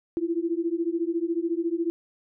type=beating tone pair; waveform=sine; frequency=329.6 / 343.6 Hz; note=E4 / F4; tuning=0 / -28 cents; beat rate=14 Hz; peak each=-27 dBFS; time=0.17-1.9 s; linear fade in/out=0 ms; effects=none